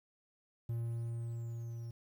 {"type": "tone with level ramp", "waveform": "triangle", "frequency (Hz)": 116.54, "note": "A#2", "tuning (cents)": 0, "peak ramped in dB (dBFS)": [-32, -39], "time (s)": [0.69, 1.91], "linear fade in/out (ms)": 5, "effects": ["11-bit"]}